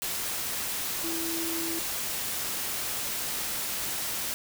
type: tone in noise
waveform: sine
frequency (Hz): 330.7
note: E4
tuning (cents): +6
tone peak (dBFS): -33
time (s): 1.04-1.79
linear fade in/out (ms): 0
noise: white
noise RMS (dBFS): -32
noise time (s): 0.02-4.34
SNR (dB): -4
effects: none

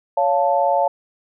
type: chord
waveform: sine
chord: Db augmented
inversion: none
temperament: equal with one note detuned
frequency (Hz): 560.2 / 698.5 / 880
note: Db5 / F5 / A5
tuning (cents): +18 / 0 / 0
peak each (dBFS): -19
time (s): 0.17-0.88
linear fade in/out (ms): 5
effects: none

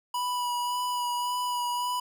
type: tone with vibrato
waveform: square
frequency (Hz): 980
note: B5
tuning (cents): -14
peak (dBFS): -28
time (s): 0.14-2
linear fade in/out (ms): 5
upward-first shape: sine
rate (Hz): 1.8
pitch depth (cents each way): 17
effects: none

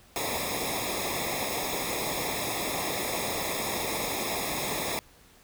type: noise with comb filter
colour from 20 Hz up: pink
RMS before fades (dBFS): -31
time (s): 0.16-4.99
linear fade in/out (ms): 0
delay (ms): 0.67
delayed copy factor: -0.9
effects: pink hiss -57 dBFS RMS until 5.43 s

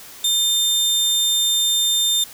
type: tone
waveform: sawtooth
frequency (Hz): 3600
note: A7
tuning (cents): +39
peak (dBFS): -13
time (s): 0.24-2.24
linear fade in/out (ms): 5
effects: white hiss -40 dBFS RMS until 2.33 s

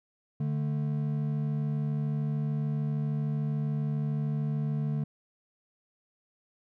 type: tone pair together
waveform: triangle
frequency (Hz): 146.83 / 220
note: D3 / A3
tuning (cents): 0 / 0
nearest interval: perfect fifth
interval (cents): 700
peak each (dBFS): -26 / -33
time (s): 0.4-5.04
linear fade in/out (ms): 5
effects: none

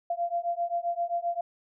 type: beating tone pair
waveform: sine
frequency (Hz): 686 / 693.6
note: F5 / F5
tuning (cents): -31 / -12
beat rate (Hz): 7.6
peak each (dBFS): -30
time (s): 0.1-1.41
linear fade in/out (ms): 5
effects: none

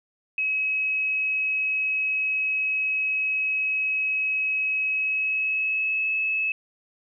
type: tone with pitch glide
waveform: sine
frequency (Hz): 2558 to 2591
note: D#7 to E7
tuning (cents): +47 to -30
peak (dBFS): -22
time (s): 0.38-6.52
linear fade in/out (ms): 2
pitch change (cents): +23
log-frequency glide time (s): 4.9-6.12
effects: none

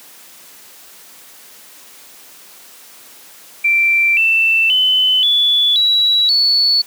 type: tone with pitch steps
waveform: sine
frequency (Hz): 2349 / 2667 / 3029 / 3439 / 3905 / 4434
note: D7 / E7 / F#7 / A7 / B7 / C#8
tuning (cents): 0 / +20 / +40 / -40 / -20 / 0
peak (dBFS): -10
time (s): 3.64-6.82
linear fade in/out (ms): 10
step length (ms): 530
effects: white hiss -41 dBFS RMS until 6.86 s + high-pass 200 Hz 12 dB/octave

